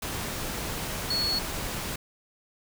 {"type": "tone in noise", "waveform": "sine", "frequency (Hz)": 4368, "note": "C#8", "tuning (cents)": -26, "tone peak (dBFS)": -25, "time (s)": [1.1, 1.39], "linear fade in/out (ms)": 5, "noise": "pink", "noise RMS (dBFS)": -33, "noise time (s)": [0.02, 1.96], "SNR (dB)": 5, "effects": []}